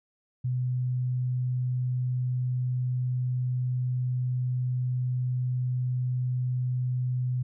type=tone; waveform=sine; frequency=125.8 Hz; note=B2; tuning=32 cents sharp; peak=-25 dBFS; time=0.44-7.43 s; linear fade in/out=10 ms; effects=none